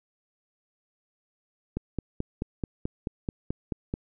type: click train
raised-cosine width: 3 ms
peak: -16 dBFS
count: 11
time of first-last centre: 1.77-3.939 s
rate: 4.61 Hz
effects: none